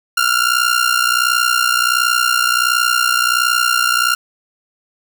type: ring-modulated tone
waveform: sawtooth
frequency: 1396.9 Hz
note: F6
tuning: in tune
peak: -6 dBFS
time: 0.17-4.15 s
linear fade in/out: 5 ms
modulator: 30.7 Hz
effects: 7-bit